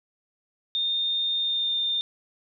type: tone with pitch glide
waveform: sine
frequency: 3644 to 3617 Hz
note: A#7 to A7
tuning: -40 to +47 cents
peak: -23 dBFS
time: 0.75-2.01 s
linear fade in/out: 0 ms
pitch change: -13 cents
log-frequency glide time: 1.39-1.75 s
effects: none